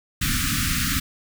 pink band-stop noise, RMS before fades -23 dBFS, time 0.21-1 s, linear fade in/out 10 ms, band 300 to 1200 Hz, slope 96 dB/octave, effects none

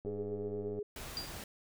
click train, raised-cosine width 2 ms, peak -31 dBFS, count 75, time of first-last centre 0.05-0.79 s, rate 100 Hz
sine tone with tremolo, 415.3 Hz, G#4, in tune, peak -35 dBFS, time 0.06-0.83 s, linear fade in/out 5 ms, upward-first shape triangle, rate 8.4 Hz, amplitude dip 50%
pink noise, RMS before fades -45 dBFS, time 0.96-1.44 s, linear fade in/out 2 ms
sine tone with exponential decay, 4764 Hz, D8, 24 cents sharp, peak -33 dBFS, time 1.17-1.38 s, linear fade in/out 0 ms, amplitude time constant 44 ms
effects none

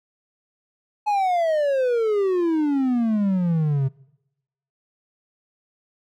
triangle exponential sweep, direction down, 854 to 130.81 Hz, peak -16 dBFS, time 1.06-3.89 s, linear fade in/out 20 ms, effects noise-tail reverb RT60 0.9 s tail -24 dB re dry

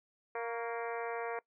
harmonic tone with a mistuned harmonic, 233.1 Hz, A#3, in tune, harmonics 2 / 3 / 4 / 5 / 6 / 7 / 8 / 9 / 10, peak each -38 / -42 / -44 / -46 / -48 / -49 / -50 / -51 / -52 dBFS, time 0.35-1.39 s, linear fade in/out 2 ms, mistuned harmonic 5, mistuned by -49 cents, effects noise-tail reverb RT60 0.1 s tail -22 dB re dry

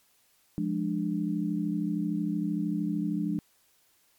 sine chord, D diminished, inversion first, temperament equal with one note detuned, 174.61 / 207.7 / 296.2 Hz, F3 / Ab3 / D4, 0 / 0 / +15 cents, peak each -31 dBFS, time 0.58-3.39 s, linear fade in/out 0 ms, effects white hiss -66 dBFS RMS until 4.18 s + MP3 96 kbps

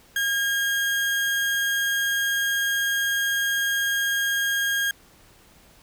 35% pulse tone, 1624 Hz, G#6, 39 cents flat, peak -20 dBFS, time 0.16-4.91 s, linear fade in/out 2 ms, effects pink hiss -54 dBFS RMS until 5.82 s

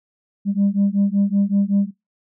sine beating tone pair, 197.4 / 202.7 Hz, G3 / G#3, +12 / -42 cents, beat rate 5.3 Hz, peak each -17 dBFS, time 0.45-1.91 s, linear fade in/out 50 ms, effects noise-tail reverb RT60 0.2 s tail -22 dB re dry + tanh soft clip ceiling -11 dBFS

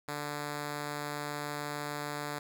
5% pulse tone, 146.83 Hz, D3, in tune, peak -24 dBFS, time 0.08-2.39 s, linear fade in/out 5 ms, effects none

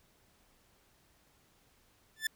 sawtooth tone with exponential growth, 1760 Hz, A6, in tune, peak -23 dBFS, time 2.16-2.27 s, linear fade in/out 5 ms, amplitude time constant 22 ms, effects pink hiss -68 dBFS RMS until 2.35 s

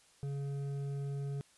sine tone with hard clipping, 140 Hz, C#3, 18 cents sharp, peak -37 dBFS, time 0.23-1.41 s, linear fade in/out 0 ms, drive 7 dB, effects white hiss -65 dBFS RMS until 1.57 s + resampled to 24000 Hz

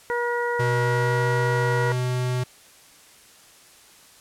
harmonic tone, 479.3 Hz, A#4, 48 cents sharp, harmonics 1 / 2 / 3 / 4, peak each -25 / -28 / -30 / -31 dBFS, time 0.1-1.92 s, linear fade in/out 0 ms
square tone with pitch glide, 123.47 to 125.7 Hz, B2 to B2, 0 to +31 cents, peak -23 dBFS, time 0.59-2.44 s, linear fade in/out 10 ms, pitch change +31 cents, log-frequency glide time 0.81-1.26 s
effects white hiss -51 dBFS RMS until 4.2 s + low-pass 11000 Hz 12 dB/octave

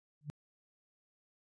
sine tone with exponential growth, 147.6 Hz, D3, 9 cents sharp, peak -33 dBFS, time 0.21-0.3 s, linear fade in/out 0 ms, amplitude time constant 19 ms, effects tanh soft clip ceiling -29 dBFS + resampled to 22050 Hz

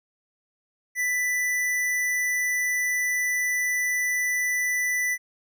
sine tone with hard clipping, 1984 Hz, B6, 7 cents sharp, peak -24 dBFS, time 0.95-5.18 s, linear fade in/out 50 ms, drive 15 dB, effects none

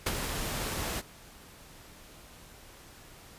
pink noise with ADSR envelope, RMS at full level -27 dBFS, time 0.06-1.02 s, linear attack 8 ms, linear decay 37 ms, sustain -7 dB, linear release 31 ms, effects pink hiss -52 dBFS RMS until 3.38 s + resampled to 32000 Hz

